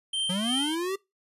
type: tone with tremolo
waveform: square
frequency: 3136 Hz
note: G7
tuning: in tune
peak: -26 dBFS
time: 0.13-0.75 s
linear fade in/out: 5 ms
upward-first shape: sine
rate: 2.9 Hz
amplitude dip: 60%
type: linear sweep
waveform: square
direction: up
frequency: 174.1 to 396.5 Hz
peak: -28 dBFS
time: 0.29-0.96 s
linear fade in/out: 10 ms
effects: noise-tail reverb RT60 0.2 s tail -22 dB re dry + resampled to 32000 Hz